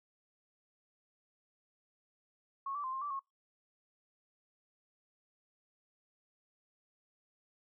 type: tone with pitch steps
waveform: sine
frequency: 1096 / 1160 / 1042 / 1062 / 1163 / 1088 Hz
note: C#6 / D6 / C6 / C6 / D6 / C#6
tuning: -20 / -22 / -7 / +25 / -17 / -33 cents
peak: -36 dBFS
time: 2.66-3.194 s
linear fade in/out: 5 ms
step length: 89 ms
effects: noise-tail reverb RT60 0.2 s tail -24 dB re dry